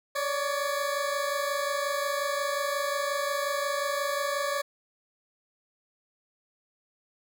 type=tone pair together; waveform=20% pulse; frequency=561.7 / 587.3 Hz; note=C#5 / D5; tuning=+23 / 0 cents; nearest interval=minor second; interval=77 cents; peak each=-24 / -27 dBFS; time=0.15-4.62 s; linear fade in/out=10 ms; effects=none